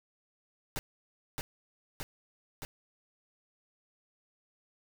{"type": "noise with echo", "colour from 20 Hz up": "pink", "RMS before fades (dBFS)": -35, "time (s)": [0.76, 0.79], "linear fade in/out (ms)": 0, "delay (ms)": 620, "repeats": 3, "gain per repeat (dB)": -2, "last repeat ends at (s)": 2.65, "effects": []}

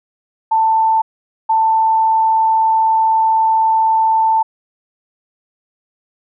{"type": "tone pair in turn", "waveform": "sine", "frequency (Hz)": [888, 888], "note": ["A5", "A5"], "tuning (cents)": [16, 16], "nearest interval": "unison", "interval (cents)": 0, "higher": "neither", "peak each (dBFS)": -10, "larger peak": "neither", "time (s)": [[0.51, 1.02], [1.49, 4.43]], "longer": "second", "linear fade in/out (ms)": 10, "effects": []}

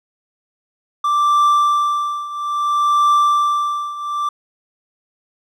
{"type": "tone with tremolo", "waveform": "triangle", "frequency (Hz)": 1174.7, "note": "D6", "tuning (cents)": 0, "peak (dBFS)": -8, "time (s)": [1.04, 4.29], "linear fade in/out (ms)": 5, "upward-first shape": "triangle", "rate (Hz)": 0.6, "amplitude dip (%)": 85, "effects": []}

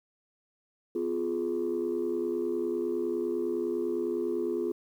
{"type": "chord", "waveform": "sine", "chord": "F diminished", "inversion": "second", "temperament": "just", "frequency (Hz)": [251.4, 349.2, 419.1], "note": ["Cb4", "F4", "Ab4"], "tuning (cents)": [31, 0, 16], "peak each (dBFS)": [-35, -29, -31], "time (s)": [0.95, 4.72], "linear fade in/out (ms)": 5, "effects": ["tanh soft clip ceiling -22 dBFS", "10-bit"]}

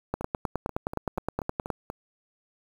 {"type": "two click trains", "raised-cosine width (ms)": 1, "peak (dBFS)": [-20, -13], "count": [8, 16], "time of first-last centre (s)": [[0.21, 1.901], [0.14, 1.703]], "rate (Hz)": [4.14, 9.6], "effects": ["7-bit"]}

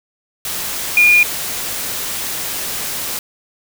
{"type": "tone in noise", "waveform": "sine", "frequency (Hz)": 2427, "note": "D#7", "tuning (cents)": -44, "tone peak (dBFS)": -7, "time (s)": [0.97, 1.23], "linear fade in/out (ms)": 2, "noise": "white", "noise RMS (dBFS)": -23, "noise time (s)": [0.45, 3.19], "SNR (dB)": 13, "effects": []}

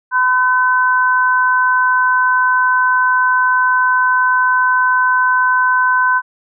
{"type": "tone pair together", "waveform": "sine", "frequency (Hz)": [1010.8, 1521], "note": ["B5", "F#6"], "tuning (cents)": [40, 47], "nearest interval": "perfect fifth", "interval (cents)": 707, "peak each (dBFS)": -13, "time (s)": [0.11, 6.22], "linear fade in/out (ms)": 50, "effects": []}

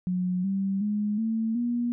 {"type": "tone with pitch steps", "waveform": "sine", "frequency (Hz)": [181.6, 194.63, 208.6, 223.6, 239.6], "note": ["F#3", "G3", "G#3", "A3", "A#3"], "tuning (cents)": [-32, -12, 8, 28, 48], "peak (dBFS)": -24, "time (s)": [0.07, 1.92], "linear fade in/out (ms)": 0, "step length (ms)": 370, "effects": []}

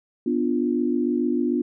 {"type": "chord", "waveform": "sine", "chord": "B diminished", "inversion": "none", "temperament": "equal", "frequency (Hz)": [246.9, 293.7, 349.2], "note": ["B3", "D4", "F4"], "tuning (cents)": [0, 0, 0], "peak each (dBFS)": [-23, -25, -25], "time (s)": [0.26, 1.62], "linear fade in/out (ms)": 5, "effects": []}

